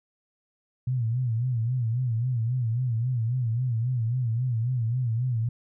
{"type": "tone with vibrato", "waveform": "sine", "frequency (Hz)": 120, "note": "B2", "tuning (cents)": -49, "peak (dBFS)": -23, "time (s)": [0.87, 5.49], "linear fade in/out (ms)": 5, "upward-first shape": "sine", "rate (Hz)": 3.7, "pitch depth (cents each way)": 130, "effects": []}